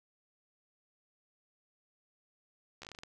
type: slowing click train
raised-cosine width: 0.2 ms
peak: -29 dBFS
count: 9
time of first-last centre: 2.82-3.034 s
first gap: 13 ms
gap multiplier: 1.2
effects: none